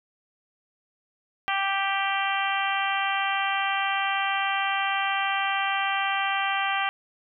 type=harmonic tone; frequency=392.1 Hz; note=G4; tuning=in tune; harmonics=2 / 3 / 4 / 5 / 6 / 7 / 8; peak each=-28 / -30 / -31 / -32 / -33 / -33 / -34 dBFS; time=1.48-6.89 s; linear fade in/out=0 ms; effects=none